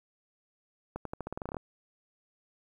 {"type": "accelerating click train", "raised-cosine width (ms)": 1, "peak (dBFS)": -22, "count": 13, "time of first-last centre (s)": [0.96, 1.568], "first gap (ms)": 93, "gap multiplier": 0.88, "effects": ["10-bit"]}